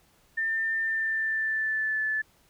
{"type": "tone with pitch glide", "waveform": "sine", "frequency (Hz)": [1797, 1740.8], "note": ["A6", "A6"], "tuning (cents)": [36, -19], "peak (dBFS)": -25, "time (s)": [0.37, 2.22], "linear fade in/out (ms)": 10, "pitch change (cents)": -55, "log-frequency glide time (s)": [0.81, 2.02], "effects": ["pink hiss -63 dBFS RMS until 2.49 s"]}